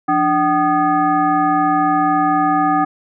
sine tone with frequency modulation, 763 Hz, G5, 47 cents flat, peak -12 dBFS, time 0.08-2.85 s, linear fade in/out 10 ms, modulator 467 Hz, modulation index 1.2, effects none

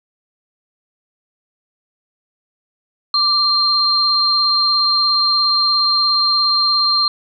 sine tone pair together, 1177 / 4180 Hz, D6 / C8, +3 / -2 cents, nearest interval octave + minor seventh, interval 2195 cents, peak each -19 / -13 dBFS, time 3.14-7.08 s, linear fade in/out 2 ms, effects none

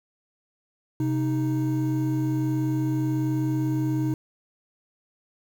triangle tone pair together, 130.81 / 311.1 Hz, C3 / D#4, 0 / 0 cents, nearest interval octave + minor third, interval 1500 cents, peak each -23 dBFS, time 1-4.14 s, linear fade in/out 2 ms, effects 8-bit

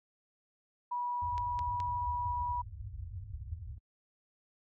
sine tone, 973 Hz, B5, 26 cents flat, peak -32 dBFS, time 0.91-2.62 s, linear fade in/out 10 ms
white low-pass noise, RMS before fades -39 dBFS, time 1.22-3.78 s, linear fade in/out 2 ms, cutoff 100 Hz, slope 48 dB/octave
click train, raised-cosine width 0.2 ms, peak -28 dBFS, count 3, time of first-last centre 1.38-1.802 s, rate 4.74 Hz
effects high-pass 60 Hz 12 dB/octave

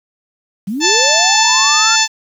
sine linear sweep, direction up, 178.5 to 1411 Hz, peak -17 dBFS, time 0.67-1.96 s, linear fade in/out 10 ms
harmonic tone, 880 Hz, A5, in tune, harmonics 1 / 2 / 3 / 4 / 5 / 6 / 7 / 8, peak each -18 / -18 / -18 / -18 / -18 / -18 / -18 / -18 dBFS, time 0.8-2.08 s, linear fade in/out 50 ms
effects 7-bit

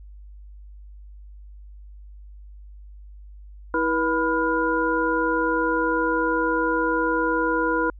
sine tone cluster, 323.4 / 483.8 / 993 / 1423 Hz, E4 / B4 / B5 / F6, -33 / -36 / +9 / +32 cents, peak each -25 dBFS, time 3.74-7.9 s, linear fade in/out 2 ms, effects added 50 Hz sine -40 dBFS peak until 7.99 s

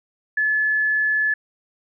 sine tone, 1722 Hz, A6, 38 cents flat, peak -17 dBFS, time 0.37-1.34 s, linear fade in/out 5 ms, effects none

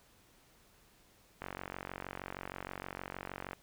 click train, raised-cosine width 0.5 ms, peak -25 dBFS, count 99, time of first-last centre 1.42-3.532 s, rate 46.4 Hz, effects pink hiss -65 dBFS RMS until 3.62 s

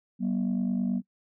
sine tone pair together, 190.6 / 240.1 Hz, G3 / B3, -48 / -49 cents, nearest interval major third, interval 399 cents, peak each -26 dBFS, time 0.19-1.02 s, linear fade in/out 50 ms, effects noise-tail reverb RT60 0.1 s tail -25 dB re dry + tanh soft clip ceiling -21 dBFS

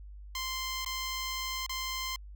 10% pulse tone with dropouts, 1044 Hz, C6, 4 cents flat, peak -25 dBFS, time 0.35-2.16 s, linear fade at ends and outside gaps 2 ms, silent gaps 0.848-0.861 / 1.664-1.694 s, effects added 50 Hz sine -44 dBFS peak until 2.35 s

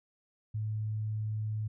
sine tone, 107.8 Hz, A2, 35 cents flat, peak -31 dBFS, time 0.54-1.68 s, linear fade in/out 10 ms, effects none

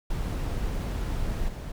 brown noise with level steps, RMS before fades -29 / -34 dBFS, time 0.1-1.72 s, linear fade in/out 5 ms, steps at 1.48 s, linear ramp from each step 5 ms, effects none

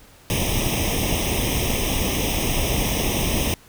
pink noise with comb filter, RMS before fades -22 dBFS, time 0.3-3.54 s, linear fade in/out 0 ms, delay 0.34 ms, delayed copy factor +0.9, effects pink hiss -50 dBFS RMS until 3.68 s

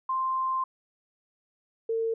sine tone pair in turn, 1047 / 452.6 Hz, C6 / A4, +1 / +49 cents, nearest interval octave + minor third, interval 1452 cents, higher first, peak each -25 dBFS, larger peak neither, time 0.09-0.64 / 1.89-2.14 s, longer first, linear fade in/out 5 ms, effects none

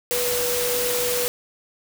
sine tone in noise, 490 Hz, B4, 14 cents flat, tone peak -24 dBFS, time 0.11-1.28 s, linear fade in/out 0 ms, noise white, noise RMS -25 dBFS, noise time 0.11-1.28 s, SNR -2 dB, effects none

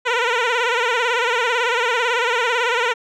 10% pulse tone with vibrato, 478.1 Hz, A#4, 44 cents sharp, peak -8 dBFS, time 0.05-2.94 s, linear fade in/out 20 ms, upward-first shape sine, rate 18 Hz, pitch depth 97 cents each way, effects low-pass 4000 Hz 12 dB/octave

